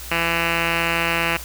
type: tone with low-pass filter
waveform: 5% pulse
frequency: 167.7 Hz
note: E3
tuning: 30 cents sharp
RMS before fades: -21 dBFS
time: 0.11-1.37 s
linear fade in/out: 5 ms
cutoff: 2800 Hz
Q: 6.6
effects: added 60 Hz sine -36 dBFS peak until 1.44 s + white hiss -36 dBFS RMS until 1.44 s